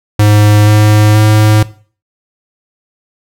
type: tone with pitch steps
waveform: square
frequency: 104.8 / 105.96 / 107.13 Hz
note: G#2 / G#2 / A2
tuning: +16 / +35 / -46 cents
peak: -5 dBFS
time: 0.19-1.63 s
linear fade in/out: 5 ms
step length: 480 ms
effects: noise-tail reverb RT60 0.4 s tail -17 dB re dry